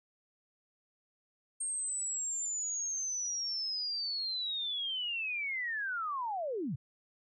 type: linear sweep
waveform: sine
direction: down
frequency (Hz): 8570 to 106.5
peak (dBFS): -33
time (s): 1.6-6.76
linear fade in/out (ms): 10
effects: none